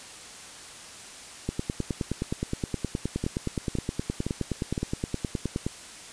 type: two click trains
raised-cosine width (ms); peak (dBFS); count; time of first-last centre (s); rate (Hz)
3; -14 / -15; 41 / 4; 1.49-5.665 / 3.24-4.778; 9.58 / 1.95
effects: white hiss -44 dBFS RMS until 6.12 s + resampled to 22050 Hz